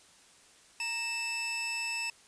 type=tone pair together; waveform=sawtooth; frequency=932.3 / 2637 Hz; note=A#5 / E7; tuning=0 / 0 cents; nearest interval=octave + tritone; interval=1800 cents; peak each=-39 / -29 dBFS; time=0.8-2.1 s; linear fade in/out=2 ms; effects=white hiss -59 dBFS RMS until 2.27 s + resampled to 22050 Hz